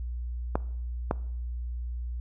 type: clicks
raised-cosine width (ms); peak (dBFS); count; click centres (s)
1; -11; 2; 0.555 / 1.111
effects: noise-tail reverb RT60 0.7 s tail -21 dB re dry + added 60 Hz sine -31 dBFS peak until 2.2 s